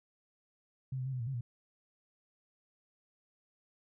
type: tone with pitch steps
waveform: sine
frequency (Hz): 131.6 / 128.1 / 133.6 / 126.8 / 115.5 / 135.2 / 119.6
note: C3 / C3 / C3 / B2 / A#2 / C#3 / A#2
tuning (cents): +10 / -36 / +36 / +46 / -16 / -43 / +45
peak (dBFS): -34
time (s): 0.92-1.41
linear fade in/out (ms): 5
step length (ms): 70
effects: none